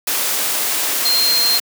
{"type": "tone in noise", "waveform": "sine", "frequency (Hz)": 4186, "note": "C8", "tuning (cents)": 0, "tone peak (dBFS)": -14, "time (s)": [1.05, 1.58], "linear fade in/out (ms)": 5, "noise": "white", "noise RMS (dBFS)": -19, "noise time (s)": [0.07, 1.6], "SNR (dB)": 2, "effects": ["high-pass 300 Hz 12 dB/octave"]}